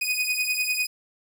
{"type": "beating tone pair", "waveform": "sawtooth", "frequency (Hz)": [2486, 2496], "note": ["D#7", "D#7"], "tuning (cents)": [-2, 5], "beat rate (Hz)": 10, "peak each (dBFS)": -23, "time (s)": [0.01, 0.87], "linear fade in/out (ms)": 10, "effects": []}